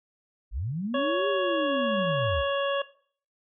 sine linear two-way sweep, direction up then down, 39.27 to 410 to 58.4 Hz, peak -28 dBFS, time 0.51-2.44 s, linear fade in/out 50 ms, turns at 1.28 s
harmonic tone, 558 Hz, C#5, 11 cents sharp, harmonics 1 / 2 / 3 / 5 / 6, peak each -26 / -31 / -35 / -37 / -39 dBFS, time 0.94-2.82 s, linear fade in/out 5 ms
effects noise-tail reverb RT60 0.5 s tail -17 dB re dry

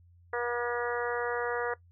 harmonic tone, 240.3 Hz, B3, 47 cents flat, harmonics 2 / 3 / 4 / 5 / 6 / 7 / 8, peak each -32 / -39 / -38 / -39 / -38 / -38 / -41 dBFS, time 0.33-1.74 s, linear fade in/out 5 ms, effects noise-tail reverb RT60 0.1 s tail -19 dB re dry + added 87 Hz sine -56 dBFS peak until 1.91 s

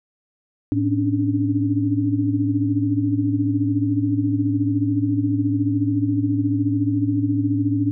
sine tone cluster, 108.6 / 267.5 / 286.5 / 300.6 Hz, A2 / C4 / D4 / D4, -22 / +38 / -43 / +40 cents, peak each -22 / -27 / -20 / -28 dBFS, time 0.72-7.91 s, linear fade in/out 0 ms, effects none

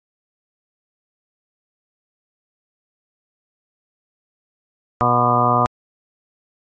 harmonic tone with a mistuned harmonic, 121.5 Hz, B2, 28 cents flat, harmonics 1 / 2 / 3 / 4 / 5 / 6 / 7 / 8 / 9 / 10, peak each -22 / -24 / -29 / -26 / -24 / -20 / -29 / -20 / -23 / -18 dBFS, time 5.01-5.66 s, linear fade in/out 0 ms, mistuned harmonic 8, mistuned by +44 cents, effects MP3 32 kbps

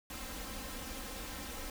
pink noise with comb filter, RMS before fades -43 dBFS, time 0.1-1.7 s, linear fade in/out 2 ms, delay 3.8 ms, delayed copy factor +1, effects none

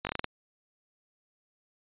slowing click train, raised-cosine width 0.3 ms, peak -14 dBFS, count 7, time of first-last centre 0.05-0.243 s, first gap 19 ms, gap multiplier 1.21, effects resampled to 8000 Hz

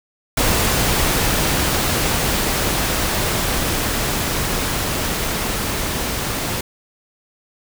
pink noise with level ramp, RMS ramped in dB -17 to -23 dBFS, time 0.37-6.61 s, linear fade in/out 5 ms, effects none

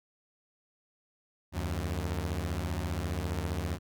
sawtooth beating tone pair, 75.8 / 90.8 Hz, D#2 / F#2, -45 / -32 cents, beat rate 15 Hz, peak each -30 dBFS, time 1.52-3.79 s, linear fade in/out 50 ms, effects none

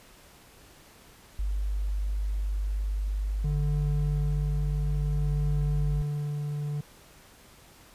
sine tone, 50.1 Hz, G1, 38 cents sharp, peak -26 dBFS, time 1.39-6.02 s, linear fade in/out 0 ms
triangle tone with tremolo, 146.83 Hz, D3, in tune, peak -24 dBFS, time 3.44-6.81 s, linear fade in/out 5 ms, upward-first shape sine, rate 0.57 Hz, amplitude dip 30%
effects pink hiss -54 dBFS RMS until 7.94 s + resampled to 32000 Hz

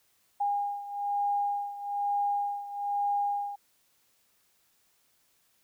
sine beating tone pair, 812 / 813.1 Hz, G#5 / G#5, -39 / -37 cents, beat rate 1.1 Hz, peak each -29 / -33 dBFS, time 0.4-3.56 s, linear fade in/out 10 ms, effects white hiss -69 dBFS RMS until 5.63 s

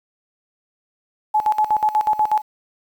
sine tone with tremolo, 854 Hz, G#5, 48 cents sharp, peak -13 dBFS, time 1.34-2.42 s, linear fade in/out 10 ms, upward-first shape square, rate 8.2 Hz, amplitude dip 80%, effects 8-bit

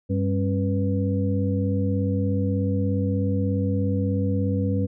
harmonic tone with a mistuned harmonic, 98 Hz, G2, in tune, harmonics 1 / 2 / 3 / 5, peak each -23 / -26 / -28 / -30 dBFS, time 0.09-4.87 s, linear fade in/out 20 ms, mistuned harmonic 3, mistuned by -130 cents, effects none

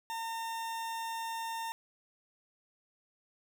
40% pulse tone, 910 Hz, A#5, 42 cents flat, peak -35 dBFS, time 0.1-1.72 s, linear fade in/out 0 ms, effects none

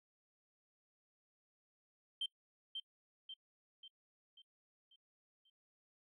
sine tone with echo, 3136 Hz, G7, in tune, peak -34 dBFS, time 2.21-2.26 s, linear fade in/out 5 ms, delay 540 ms, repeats 6, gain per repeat -6 dB, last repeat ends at 5.5 s, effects noise-tail reverb RT60 0.1 s tail -25 dB re dry + tanh soft clip ceiling -34 dBFS

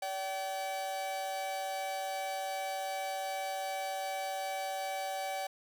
45% pulse tone pair together, 574.6 / 767 Hz, D5 / G5, -38 / -38 cents, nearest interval perfect fourth, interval 500 cents, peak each -40 / -36 dBFS, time 0.02-5.47 s, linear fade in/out 5 ms, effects none

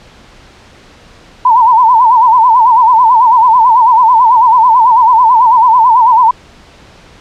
sine tone with vibrato, 947 Hz, A#5, 27 cents sharp, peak -3 dBFS, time 1.45-6.31 s, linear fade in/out 5 ms, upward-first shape sine, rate 9.1 Hz, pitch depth 130 cents each way, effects pink hiss -39 dBFS RMS until 7.2 s + low-pass 5000 Hz 12 dB/octave

